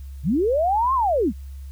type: linear two-way sweep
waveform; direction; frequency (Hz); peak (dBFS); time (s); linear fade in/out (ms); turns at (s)
sine; up then down; 116.6 to 1092 to 160.5; -17; 0.23-1.33; 50; 0.94
effects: added 68 Hz sine -33 dBFS peak until 1.71 s + white hiss -58 dBFS RMS until 1.71 s